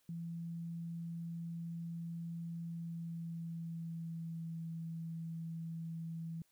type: tone with pitch glide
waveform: sine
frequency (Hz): 167.9 to 164.44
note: E3 to E3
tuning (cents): +32 to -4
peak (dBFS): -40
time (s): 0.09-6.42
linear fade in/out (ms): 2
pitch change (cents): -36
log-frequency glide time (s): 2.63-4.6
effects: white hiss -75 dBFS RMS until 6.51 s